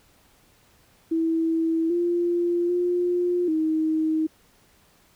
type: tone with pitch steps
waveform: sine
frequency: 326.5 / 346.9 / 353.9 / 315.5 Hz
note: E4 / F4 / F4 / D#4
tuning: -17 / -12 / +23 / +24 cents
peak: -20 dBFS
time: 1.11-4.27 s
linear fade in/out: 10 ms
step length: 790 ms
effects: pink hiss -59 dBFS RMS until 5.15 s